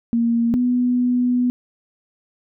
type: tone pair in turn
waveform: sine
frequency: 233.1 / 247 Hz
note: A#3 / B3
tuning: 0 / 0 cents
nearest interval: minor second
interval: 100 cents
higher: second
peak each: -15 dBFS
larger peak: neither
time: 0.13-0.54 / 0.54-1.5 s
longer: second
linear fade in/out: 0 ms
effects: none